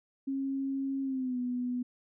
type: tone with pitch glide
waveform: sine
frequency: 271.3 to 247.4 Hz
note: C#4 to B3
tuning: -37 to +3 cents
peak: -30 dBFS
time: 0.27-1.83 s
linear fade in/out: 10 ms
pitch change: -160 cents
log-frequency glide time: 1.03-1.39 s
effects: none